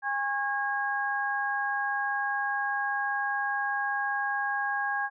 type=tone cluster; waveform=sine; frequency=815 / 1090 / 1636 Hz; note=G#5 / C#6 / G#6; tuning=-33 / -29 / -26 cents; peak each=-31 / -36 / -29 dBFS; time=0.02-5.1 s; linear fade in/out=50 ms; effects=none